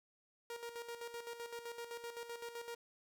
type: tone with tremolo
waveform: sawtooth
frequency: 470.3 Hz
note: A#4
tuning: 15 cents sharp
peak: -39 dBFS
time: 0.5-2.75 s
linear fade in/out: 2 ms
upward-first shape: square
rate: 7.8 Hz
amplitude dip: 60%
effects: none